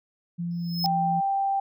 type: tone with pitch glide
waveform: sine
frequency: 172 to 170.81 Hz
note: F3 to F3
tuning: -26 to -38 cents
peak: -27 dBFS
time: 0.38-1.21 s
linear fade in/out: 20 ms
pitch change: -12 cents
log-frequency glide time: 0.61-0.71 s
type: tone with exponential growth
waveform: square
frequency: 5170 Hz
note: E8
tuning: 34 cents flat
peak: -23 dBFS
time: 0.51-0.86 s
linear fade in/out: 0 ms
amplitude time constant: 76 ms
type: tone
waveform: sine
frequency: 786 Hz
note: G5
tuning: 4 cents sharp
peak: -22 dBFS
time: 0.84-1.6 s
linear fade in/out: 5 ms
effects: none